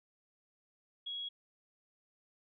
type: tone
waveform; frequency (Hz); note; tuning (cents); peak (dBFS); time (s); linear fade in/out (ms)
sine; 3322; G#7; 0; -38; 1.06-1.29; 10
effects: none